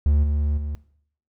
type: tone with level steps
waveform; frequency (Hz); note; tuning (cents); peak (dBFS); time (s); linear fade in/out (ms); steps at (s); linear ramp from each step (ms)
triangle; 73.42; D2; 0; -13 / -17 / -23; 0.06-0.75; 0; 0.23 / 0.57; 10
effects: noise-tail reverb RT60 0.6 s tail -19 dB re dry